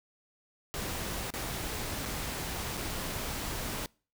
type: noise with dropouts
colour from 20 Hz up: pink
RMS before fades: -36 dBFS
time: 0.74-3.86 s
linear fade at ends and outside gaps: 0 ms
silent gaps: 1.304-1.338 / 2.054-2.058 / 2.77-2.774 s
effects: noise-tail reverb RT60 0.4 s tail -26 dB re dry